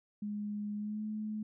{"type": "tone with pitch glide", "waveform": "sine", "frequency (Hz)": [207.7, 214.2], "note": ["G#3", "A3"], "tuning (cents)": [0, -46], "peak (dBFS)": -35, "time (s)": [0.22, 1.43], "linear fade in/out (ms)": 5, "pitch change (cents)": 54, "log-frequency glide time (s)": [0.76, 1.03], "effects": []}